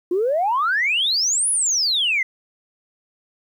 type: exponential two-way sweep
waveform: sine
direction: up then down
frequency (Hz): 340 to 10548 to 1996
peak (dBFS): -16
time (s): 0.11-2.23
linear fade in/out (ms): 5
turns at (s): 1.5
effects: tanh soft clip ceiling -12 dBFS + 9-bit